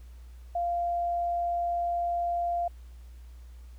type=tone; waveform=sine; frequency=694 Hz; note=F5; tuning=11 cents flat; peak=-26 dBFS; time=0.55-2.68 s; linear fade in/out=5 ms; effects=added 60 Hz sine -44 dBFS peak until 3.78 s + pink hiss -64 dBFS RMS until 3.78 s